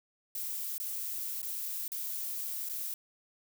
violet noise with dropouts, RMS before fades -37 dBFS, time 0.35-2.94 s, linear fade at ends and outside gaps 2 ms, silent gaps 0.781-0.8 / 1.418-1.428 / 1.88-1.918 / 2.689-2.695 s, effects none

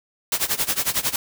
white noise with tremolo, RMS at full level -20 dBFS, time 0.32-1.16 s, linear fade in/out 2 ms, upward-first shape sine, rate 11 Hz, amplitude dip 90%, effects none

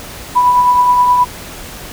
sine tone with tremolo, 987.8 Hz, B5, in tune, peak -5 dBFS, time 0.35-1.25 s, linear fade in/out 20 ms, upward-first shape triangle, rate 9.5 Hz, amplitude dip 40%, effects pink hiss -30 dBFS RMS until 1.92 s

